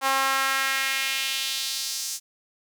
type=tone with high-pass filter sweep; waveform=sawtooth; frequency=268.8 Hz; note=C4; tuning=47 cents sharp; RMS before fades=-26 dBFS; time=0.01-2.2 s; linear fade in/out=50 ms; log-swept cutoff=920 to 6400 Hz; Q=1.8; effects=none